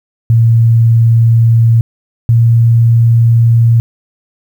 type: tone pair in turn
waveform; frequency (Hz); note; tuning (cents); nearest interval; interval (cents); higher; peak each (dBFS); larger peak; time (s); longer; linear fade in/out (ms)
sine; 114.9 / 115.97; A#2 / A#2; -25 / -9; unison; 16; second; -4; neither; 0.3-1.81 / 2.29-3.8; neither; 0
effects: 7-bit